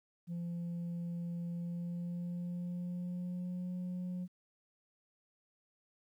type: tone with pitch glide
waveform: sine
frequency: 171.8 to 180.34 Hz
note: F3 to F#3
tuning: -28 to -44 cents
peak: -34 dBFS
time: 0.27-4.28 s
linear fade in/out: 50 ms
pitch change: +84 cents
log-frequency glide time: 1.51-3.69 s
effects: tanh soft clip ceiling -36 dBFS + 12-bit